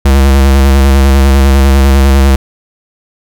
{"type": "tone with vibrato", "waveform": "square", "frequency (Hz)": 68, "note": "C#2", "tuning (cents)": -33, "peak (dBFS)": -4, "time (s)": [0.05, 2.36], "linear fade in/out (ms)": 5, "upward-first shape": "square", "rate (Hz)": 10, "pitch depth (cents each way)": 31, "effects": []}